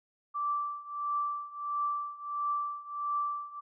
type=tone with tremolo; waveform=sine; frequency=1168 Hz; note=D6; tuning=10 cents flat; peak=-27 dBFS; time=0.34-3.61 s; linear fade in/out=20 ms; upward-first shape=triangle; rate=1.5 Hz; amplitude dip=90%; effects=none